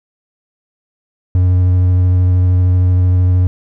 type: tone with vibrato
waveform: triangle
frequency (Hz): 90.8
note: F#2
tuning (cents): -32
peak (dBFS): -6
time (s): 1.35-3.47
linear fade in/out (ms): 0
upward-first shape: square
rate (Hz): 13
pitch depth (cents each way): 10
effects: none